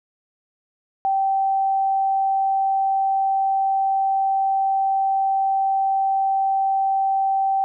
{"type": "tone", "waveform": "sine", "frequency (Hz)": 777, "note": "G5", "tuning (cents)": -16, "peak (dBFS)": -17, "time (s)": [1.05, 7.64], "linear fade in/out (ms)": 0, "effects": []}